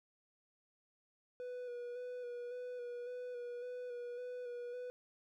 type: tone with vibrato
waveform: triangle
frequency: 490 Hz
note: B4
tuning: 14 cents flat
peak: -40 dBFS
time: 1.4-4.9 s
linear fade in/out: 0 ms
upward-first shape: square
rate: 1.8 Hz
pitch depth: 21 cents each way
effects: none